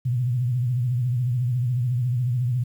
sine tone with vibrato, 123.47 Hz, B2, in tune, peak -20 dBFS, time 0.05-2.64 s, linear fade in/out 10 ms, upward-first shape triangle, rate 14 Hz, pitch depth 120 cents each way, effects 9-bit

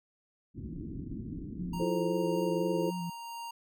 white low-pass noise, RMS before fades -40 dBFS, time 0.54-1.85 s, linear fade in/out 50 ms, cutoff 320 Hz, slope 48 dB/octave
sine tone with vibrato, 174.61 Hz, F3, in tune, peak -34 dBFS, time 1.59-3.1 s, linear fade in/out 5 ms, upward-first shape square, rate 3.9 Hz, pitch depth 33 cents each way
square tone with tremolo, 932.3 Hz, A#5, in tune, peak -39 dBFS, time 1.73-3.51 s, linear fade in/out 5 ms, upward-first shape triangle, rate 1.9 Hz, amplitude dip 30%
sine chord, F major seventh, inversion third, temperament just, 327.4 / 349.2 / 436.5 / 523.8 Hz, E4 / F4 / A4 / C5, -12 / 0 / -14 / +2 cents, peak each -34 dBFS, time 1.79-2.91 s, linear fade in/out 20 ms
effects none

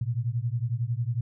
sine beating tone pair, 113.8 / 124.8 Hz, A#2 / B2, -41 / +19 cents, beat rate 11 Hz, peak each -28 / -29 dBFS, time 0.01-1.21 s, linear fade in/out 5 ms, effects none

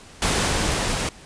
pink noise with level ramp, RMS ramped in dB -20 to -25 dBFS, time 0.22-1.09 s, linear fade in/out 2 ms, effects pink hiss -45 dBFS RMS until 1.25 s + resampled to 22050 Hz

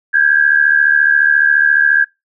sine tone pair together, 1586.8 / 1661.2 Hz, G6 / G#6, +21 / 0 cents, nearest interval minor second, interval 79 cents, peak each -11 dBFS, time 0.13-2.05 s, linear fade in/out 20 ms, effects noise-tail reverb RT60 0.2 s tail -23 dB re dry

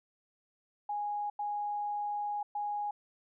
sine tone bursts at uneven times, 827 Hz, G#5, 8 cents flat, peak -32 dBFS, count 3, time 0.89-1.3 / 1.39-2.43 / 2.55-2.91 s, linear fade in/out 5 ms, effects none

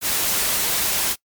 white noise, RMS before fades -21 dBFS, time 0.01-1.16 s, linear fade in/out 50 ms, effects noise-tail reverb RT60 0.1 s tail -22 dB re dry + MP3 96 kbps

